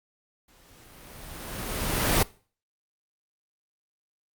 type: noise with exponential growth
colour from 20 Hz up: pink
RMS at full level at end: -20 dBFS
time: 0.48-2.23 s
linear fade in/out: 5 ms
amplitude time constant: 380 ms
effects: noise-tail reverb RT60 0.4 s tail -21 dB re dry + Opus 48 kbps